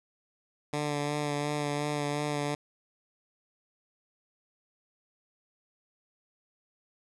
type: tone with vibrato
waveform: 10% pulse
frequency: 146.83 Hz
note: D3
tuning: in tune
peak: -21 dBFS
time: 0.73-2.55 s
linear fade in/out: 5 ms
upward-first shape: sine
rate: 2.8 Hz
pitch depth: 21 cents each way
effects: resampled to 24000 Hz